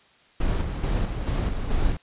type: noise with tremolo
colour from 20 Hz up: brown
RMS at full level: -23 dBFS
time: 0.4-1.97 s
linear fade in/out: 5 ms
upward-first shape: square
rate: 2.3 Hz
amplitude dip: 45%
effects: white hiss -57 dBFS RMS until 2.02 s + resampled to 8000 Hz